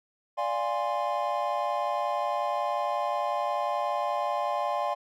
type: chord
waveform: triangle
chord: D half-diminished seventh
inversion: none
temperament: equal with one note detuned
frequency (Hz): 587.3 / 698.5 / 823.9 / 1046.5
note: D5 / F5 / Ab5 / C6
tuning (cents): 0 / 0 / -14 / 0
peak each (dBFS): -30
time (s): 0.37-4.95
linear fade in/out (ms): 20
effects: none